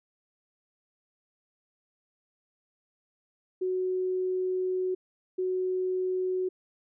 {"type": "tone pair in turn", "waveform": "sine", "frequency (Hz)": [370, 370], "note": ["F#4", "F#4"], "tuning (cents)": [0, 0], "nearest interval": "unison", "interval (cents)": 0, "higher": "neither", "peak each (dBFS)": -26, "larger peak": "neither", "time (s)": [[3.61, 4.95], [5.38, 6.49]], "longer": "first", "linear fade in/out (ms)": 10, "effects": []}